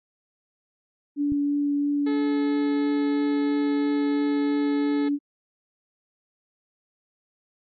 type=tone with vibrato; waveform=sine; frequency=287.7 Hz; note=D4; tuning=36 cents flat; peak=-21 dBFS; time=1.16-5.19 s; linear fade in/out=50 ms; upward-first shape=triangle; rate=3 Hz; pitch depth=9 cents each way
type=click; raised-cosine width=5 ms; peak=-22 dBFS; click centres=1.321 s
type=harmonic tone; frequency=430.7 Hz; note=A4; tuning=37 cents flat; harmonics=1 / 2 / 3 / 4 / 5 / 6 / 7 / 8 / 9 / 10; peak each=-30 / -39 / -44 / -43 / -44 / -56 / -55 / -51 / -50 / -52 dBFS; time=2.06-5.09 s; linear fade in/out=10 ms
effects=AAC 48 kbps